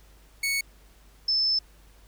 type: tone pair in turn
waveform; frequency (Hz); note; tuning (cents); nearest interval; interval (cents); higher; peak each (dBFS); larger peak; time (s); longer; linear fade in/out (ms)
sawtooth / sine; 2217 / 5263; C#7 / E8; 0 / -4; octave + minor third; 1496; second; -21; neither; 0.43-0.61 / 1.28-1.59; second; 5
effects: added 50 Hz sine -53 dBFS peak until 2.07 s + pink hiss -59 dBFS RMS until 2.07 s